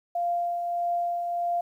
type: tone with tremolo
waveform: sine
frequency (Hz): 695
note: F5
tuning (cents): -9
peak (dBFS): -23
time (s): 0.15-1.61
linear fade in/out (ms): 5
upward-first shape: triangle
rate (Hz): 1.6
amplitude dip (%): 40
effects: 10-bit